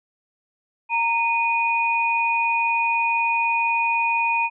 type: tone pair together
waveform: sine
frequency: 926 / 2472 Hz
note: A#5 / D#7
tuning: -12 / -12 cents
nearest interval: octave + perfect fourth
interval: 1700 cents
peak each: -21 dBFS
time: 0.89-4.5 s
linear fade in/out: 50 ms
effects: none